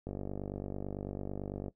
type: click train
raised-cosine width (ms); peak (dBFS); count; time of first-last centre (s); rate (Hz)
2; -25; 80; 0.07-1.682; 49
effects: noise-tail reverb RT60 0.1 s tail -17 dB re dry